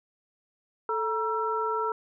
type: tone cluster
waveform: sine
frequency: 438.9 / 948 / 1339 Hz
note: A4 / A#5 / E6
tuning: -4 / +29 / +27 cents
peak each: -30 dBFS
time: 0.89-1.92 s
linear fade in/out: 2 ms
effects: none